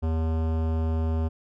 sine tone with hard clipping, 80.5 Hz, E2, 41 cents flat, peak -25 dBFS, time 0.02-1.29 s, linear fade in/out 20 ms, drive 18 dB, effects none

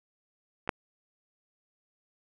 clicks, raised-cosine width 0.5 ms, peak -28 / -9 dBFS, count 2, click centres 0.676 / 0.692 s, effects none

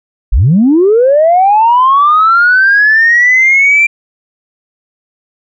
sine linear sweep, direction up, 34.13 to 2372 Hz, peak -3 dBFS, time 0.32-3.87 s, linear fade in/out 10 ms, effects tanh soft clip ceiling 0 dBFS

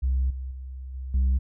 sine tone with level steps, 65 Hz, C2, 11 cents flat, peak -19 / -30 / -34 / -31 / -16 dBFS, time 0.02-1.39 s, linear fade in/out 20 ms, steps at 0.3 / 0.51 / 0.94 / 1.14 s, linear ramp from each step 5 ms, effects tanh soft clip ceiling -18 dBFS

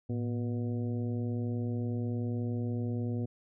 harmonic tone with a mistuned harmonic, 121.1 Hz, B2, 34 cents flat, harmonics 1 / 2 / 3 / 4 / 5 / 6, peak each -32 / -35 / -43 / -44 / -52 / -55 dBFS, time 0.09-3.26 s, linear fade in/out 10 ms, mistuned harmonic 1, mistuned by -140 cents, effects none

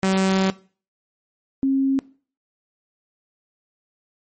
sawtooth / sine tone pair in turn, 190.9 / 270 Hz, G3 / C#4, -46 / -45 cents, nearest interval tritone, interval 601 cents, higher second, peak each -13 / -16 dBFS, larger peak first, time 0.03-0.5 / 1.63-1.99 s, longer first, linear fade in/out 0 ms, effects noise-tail reverb RT60 0.4 s tail -20 dB re dry + MP3 32 kbps

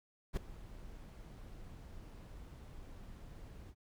brown noise with ADSR envelope, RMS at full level -32 dBFS, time 0.33-3.75 s, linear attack 41 ms, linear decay 3 ms, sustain -19 dB, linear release 63 ms, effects none

